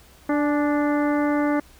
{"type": "harmonic tone with a mistuned harmonic", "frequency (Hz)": 293.7, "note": "D4", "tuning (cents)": 0, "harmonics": [1, 2, 3, 4, 5, 6, 7], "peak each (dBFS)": [-20, -26, -30, -32, -34, -36, -37], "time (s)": [0.29, 1.6], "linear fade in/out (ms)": 5, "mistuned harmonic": 3, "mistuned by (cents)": -42, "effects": ["added 65 Hz sine -52 dBFS peak until 1.79 s", "pink hiss -52 dBFS RMS until 1.79 s"]}